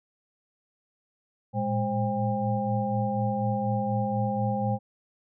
sine tone cluster, 111.4 / 115.5 / 206 / 527 / 800 Hz, A2 / A#2 / G#3 / C5 / G5, +22 / -16 / -14 / +12 / +35 cents, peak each -33 / -31 / -29 / -32 / -30 dBFS, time 1.53-4.79 s, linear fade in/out 50 ms, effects none

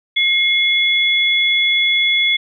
sine tone pair together, 2149 / 3411 Hz, C7 / G#7, +46 / +46 cents, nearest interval minor sixth, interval 800 cents, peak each -15 dBFS, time 0.16-2.37 s, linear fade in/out 10 ms, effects none

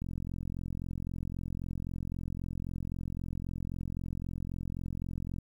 click train, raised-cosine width 5 ms, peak -25 dBFS, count 236, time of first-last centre 0.02-5.385 s, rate 43.8 Hz, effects 10-bit

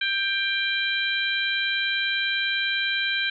harmonic tone, 790 Hz, G5, 13 cents sharp, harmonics 2 / 3 / 4 / 5, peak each -26 / -28 / -29 / -30 dBFS, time 0.01-3.3 s, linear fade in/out 5 ms, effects none

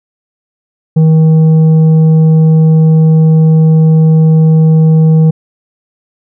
sine tone with tanh clipping, 159 Hz, D#3, 38 cents sharp, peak -4 dBFS, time 0.96-5.31 s, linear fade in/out 10 ms, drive 6 dB, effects none

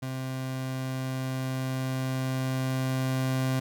30% pulse tone with level ramp, 130.81 Hz, C3, in tune, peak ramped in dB -29 to -22 dBFS, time 0.02-3.6 s, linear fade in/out 10 ms, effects none

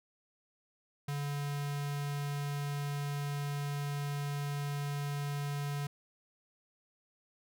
square tone with notch filter, 143.6 Hz, D3, 39 cents flat, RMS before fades -36 dBFS, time 1.08-5.87 s, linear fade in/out 5 ms, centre 330 Hz, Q 0.99, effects none

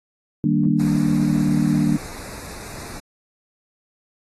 sine chord, Eb major seventh, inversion none, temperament equal, 155.56 / 196 / 233.1 / 293.7 Hz, Eb3 / G3 / Bb3 / D4, 0 / 0 / 0 / 0 cents, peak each -21 dBFS, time 0.44-1.97 s, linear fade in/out 2 ms
pink band-stop noise, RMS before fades -36 dBFS, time 0.79-3 s, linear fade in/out 10 ms, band 2600 to 3700 Hz, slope 96 dB/octave
effects AAC 32 kbps

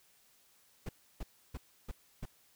brown noise bursts, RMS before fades -39 dBFS, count 5, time 0.86-2.255 s, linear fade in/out 5 ms, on 31 ms, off 310 ms, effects white hiss -67 dBFS RMS until 2.55 s

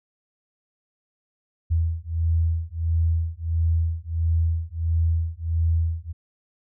sine beating tone pair, 81.7 / 83.2 Hz, E2 / E2, -15 / +17 cents, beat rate 1.5 Hz, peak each -23 dBFS, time 1.7-6.13 s, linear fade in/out 20 ms, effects none

